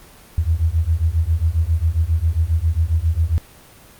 sine beating tone pair, 78 / 85.4 Hz, D#2 / F2, +5 / -38 cents, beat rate 7.4 Hz, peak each -18 dBFS, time 0.38-3.38 s, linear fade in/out 0 ms, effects pink hiss -45 dBFS RMS until 3.99 s + Opus 24 kbps

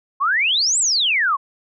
sine exponential two-way sweep, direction up then down, 1044 to 8200 to 1044 Hz, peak -15 dBFS, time 0.2-1.37 s, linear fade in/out 20 ms, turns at 0.79 s, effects none

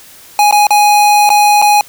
square tone with dropouts, 830.6 Hz, G#5, in tune, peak -6 dBFS, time 0.39-1.81 s, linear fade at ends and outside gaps 1 ms, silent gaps 0.511-0.525 / 0.669-0.706 / 1.292-1.302 / 1.617-1.623 s, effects white hiss -38 dBFS RMS until 1.88 s

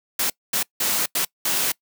white noise bursts at uneven times, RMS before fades -22 dBFS, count 5, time 0.19-0.3 / 0.53-0.63 / 0.8-1.06 / 1.15-1.25 / 1.45-1.72 s, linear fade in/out 5 ms, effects noise-tail reverb RT60 0.1 s tail -24 dB re dry + high-pass 150 Hz 12 dB/octave

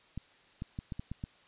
clicks, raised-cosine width 5 ms, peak -25 dBFS, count 7, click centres 0.176 / 0.621 / 0.789 / 0.922 / 0.995 / 1.116 / 1.239 s, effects white hiss -62 dBFS RMS until 1.47 s + resampled to 8000 Hz

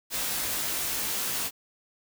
white noise with comb filter, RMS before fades -30 dBFS, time 0.1-1.51 s, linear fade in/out 50 ms, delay 17 ms, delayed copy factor -0.85, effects none

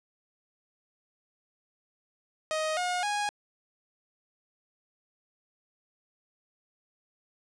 sawtooth tone with pitch steps, 626 / 719.1 / 826 Hz, D#5 / F#5 / G#5, +10 / -50 / -10 cents, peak -24 dBFS, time 2.51-3.29 s, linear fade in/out 0 ms, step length 260 ms, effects resampled to 22050 Hz + 11-bit

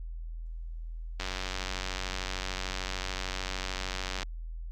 click train, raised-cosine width 0.2 ms, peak -16 dBFS, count 284, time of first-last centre 1.2-4.23 s, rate 93.4 Hz, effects added 41 Hz sine -36 dBFS peak until 4.71 s + Opus 48 kbps

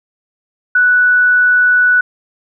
sine tone, 1480 Hz, F#6, in tune, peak -7 dBFS, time 0.75-2.01 s, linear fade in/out 5 ms, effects none

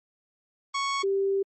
sawtooth / sine tone pair in turn, 1108.7 / 392 Hz, C#6 / G4, 0 / 0 cents, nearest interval octave + tritone, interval 1800 cents, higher first, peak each -22 dBFS, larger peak neither, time 0.74-1.03 / 1.03-1.43 s, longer second, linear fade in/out 10 ms, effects MP3 32 kbps

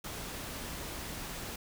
pink noise, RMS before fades -41 dBFS, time 0.04-1.56 s, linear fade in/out 5 ms, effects none

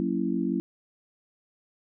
sine chord, F# dominant seventh, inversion none, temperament just, 185 / 231.2 / 277.5 / 333 Hz, F#3 / A#3 / C#4 / E4, 0 / -14 / +2 / +18 cents, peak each -30 dBFS, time 0-0.6 s, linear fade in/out 0 ms, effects none

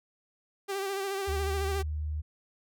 sawtooth tone with vibrato, 392 Hz, G4, in tune, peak -27 dBFS, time 0.68-1.83 s, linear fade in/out 20 ms, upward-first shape sine, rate 14 Hz, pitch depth 39 cents each way
sine tone with pitch glide, 74.8 to 76.02 Hz, D2 to D#2, +32 to -40 cents, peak -30 dBFS, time 1.27-2.22 s, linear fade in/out 20 ms, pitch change +28 cents, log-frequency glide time 1.45-1.73 s
effects none

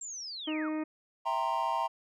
sine linear sweep, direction down, 7530 to 1072 Hz, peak -38 dBFS, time 0.01-0.69 s, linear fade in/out 5 ms
harmonic tone, 310 Hz, D#4, 6 cents flat, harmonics 1 / 2 / 3 / 4 / 5 / 6 / 7 / 8, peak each -31 / -41 / -46 / -47 / -57 / -50 / -52 / -53 dBFS, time 0.47-0.84 s, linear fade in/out 10 ms
triangle chord, C dominant seventh, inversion first, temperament equal, 659.3 / 784 / 932.3 / 1046.5 Hz, E5 / G5 / Bb5 / C6, 0 / 0 / 0 / 0 cents, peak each -35 / -34 / -29 / -33 dBFS, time 1.25-1.88 s, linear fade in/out 20 ms
effects none

